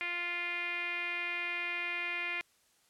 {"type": "tone with low-pass filter", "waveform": "5% pulse", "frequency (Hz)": 349.2, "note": "F4", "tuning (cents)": 0, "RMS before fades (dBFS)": -36, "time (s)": [0.01, 2.41], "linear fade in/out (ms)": 0, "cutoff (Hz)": 2300, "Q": 7.7, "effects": ["white hiss -69 dBFS RMS until 2.89 s", "low-pass 11000 Hz 12 dB/octave"]}